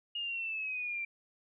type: exponential sweep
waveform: sine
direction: down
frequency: 2860 to 2349 Hz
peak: -34 dBFS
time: 0.15-1.05 s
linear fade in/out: 5 ms
effects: none